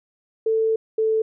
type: tone pair in turn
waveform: sine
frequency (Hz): 444.2 / 440.4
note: A4 / A4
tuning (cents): +16 / +2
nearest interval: unison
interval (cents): 14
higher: first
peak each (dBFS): -17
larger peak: neither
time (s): 0.46-0.76 / 0.98-1.22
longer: first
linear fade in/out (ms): 5
effects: none